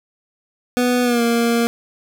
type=tone with pitch glide; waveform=25% pulse; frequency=246.9 to 234 Hz; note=B3 to A#3; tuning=0 to +7 cents; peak=-11 dBFS; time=0.77-1.67 s; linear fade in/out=0 ms; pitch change=-93 cents; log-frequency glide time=1.03-1.22 s; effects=none